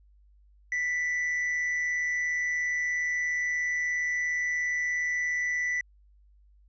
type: tone with amplitude modulation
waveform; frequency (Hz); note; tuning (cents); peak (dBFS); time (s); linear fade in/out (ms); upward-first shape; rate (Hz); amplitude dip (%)
triangle; 1975.5; B6; 0; -23; 0.72-5.81; 2; sine; 157; 35
effects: added 50 Hz sine -56 dBFS peak until 6.68 s + resampled to 16000 Hz